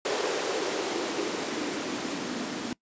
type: noise with band-pass filter sweep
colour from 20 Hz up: blue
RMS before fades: -31 dBFS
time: 0.05-2.73 s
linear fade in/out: 2 ms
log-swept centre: 450 to 230 Hz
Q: 3.5
effects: noise-tail reverb RT60 0.1 s tail -22 dB re dry + resampled to 16000 Hz